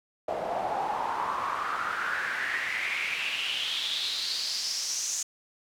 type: noise with band-pass filter sweep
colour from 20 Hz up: pink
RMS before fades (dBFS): -31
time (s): 0.28-5.23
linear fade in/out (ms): 5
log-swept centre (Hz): 630 to 6700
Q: 5.4
effects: none